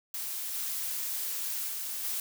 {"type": "noise with level steps", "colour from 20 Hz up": "blue", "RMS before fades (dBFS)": [-36, -34, -36, -33], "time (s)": [0.14, 2.2], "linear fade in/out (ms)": 2, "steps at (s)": [0.53, 1.67, 2.03], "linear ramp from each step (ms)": 20, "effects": []}